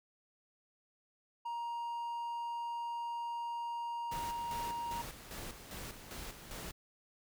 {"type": "tone", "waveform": "triangle", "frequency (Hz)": 940, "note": "A#5", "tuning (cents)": 14, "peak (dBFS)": -35, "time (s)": [1.45, 5.02], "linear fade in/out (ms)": 10}
{"type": "noise with tremolo", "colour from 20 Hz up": "pink", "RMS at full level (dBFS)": -45, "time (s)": [4.11, 6.72], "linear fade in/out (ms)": 10, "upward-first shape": "square", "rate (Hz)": 2.5, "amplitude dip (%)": 55}
{"effects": []}